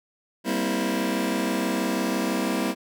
sawtooth chord, C dominant seventh, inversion second, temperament just, 196.22 / 235.5 / 261.6 / 327 Hz, G3 / Bb3 / C4 / E4, +2 / +18 / 0 / -14 cents, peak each -25 dBFS, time 0.44-2.75 s, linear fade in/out 50 ms, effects none

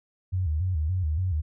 sine tone with vibrato, 84.3 Hz, E2, 39 cents sharp, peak -23 dBFS, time 0.32-1.42 s, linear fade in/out 20 ms, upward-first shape square, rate 3.5 Hz, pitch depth 160 cents each way, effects none

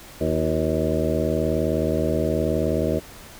harmonic tone with a mistuned harmonic, 79 Hz, D#2, 27 cents sharp, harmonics 1 / 2 / 3 / 4 / 5 / 6 / 7 / 8, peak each -28 / -28 / -28 / -28 / -28 / -28 / -28 / -28 dBFS, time 0.2-3 s, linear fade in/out 20 ms, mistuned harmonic 5, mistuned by -86 cents, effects pink hiss -43 dBFS RMS until 3.39 s

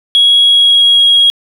sine tone with pitch glide, 3322 to 3295 Hz, G#7 to G#7, 0 to -14 cents, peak -3 dBFS, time 0.15-1.3 s, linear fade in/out 0 ms, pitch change -14 cents, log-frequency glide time 0.4-1.02 s, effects tanh soft clip ceiling -1 dBFS + 7-bit

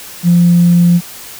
sine tone, 173.5 Hz, F3, 11 cents flat, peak -4 dBFS, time 0.23-1.01 s, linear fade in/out 50 ms, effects tanh soft clip ceiling 0 dBFS + white hiss -31 dBFS RMS until 1.39 s

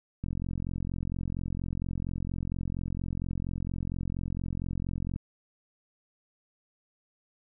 click train, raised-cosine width 5 ms, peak -21 dBFS, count 219, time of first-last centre 0.24-5.161 s, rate 44.3 Hz, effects none

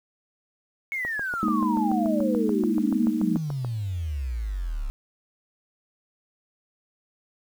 sine exponential sweep, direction down, 2217 to 33.02 Hz, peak -26 dBFS, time 0.92-4.9 s, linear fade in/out 0 ms
click train, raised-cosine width 1 ms, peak -21 dBFS, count 19, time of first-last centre 1.05-3.647 s, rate 6.93 Hz
sine chord, Ab suspended second, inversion none, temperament equal, 207.7 / 233.1 / 311.1 Hz, Ab3 / Bb3 / Eb4, 0 / 0 / 0 cents, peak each -26 dBFS, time 1.43-3.37 s, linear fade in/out 0 ms
effects 8-bit

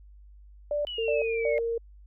sine tone bursts, 587.3 Hz, D5, in tune, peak -25 dBFS, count 3, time 0.71-1.59 s, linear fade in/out 2 ms, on 140 ms, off 230 ms
sine exponential sweep, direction down, 3000 to 2131 Hz, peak -33 dBFS, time 0.87-1.58 s, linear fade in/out 0 ms
sine tone with pitch glide, 451.9 to 462.5 Hz, A4 to A#4, +46 to -14 cents, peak -26 dBFS, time 0.98-1.78 s, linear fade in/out 5 ms, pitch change +40 cents, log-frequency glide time 1.2-1.61 s
effects added 50 Hz sine -48 dBFS peak until 2.06 s

